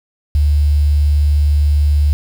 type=tone with quantisation; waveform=sine; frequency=73.42 Hz; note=D2; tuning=in tune; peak=-9 dBFS; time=0.35-2.13 s; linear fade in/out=0 ms; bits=6; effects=none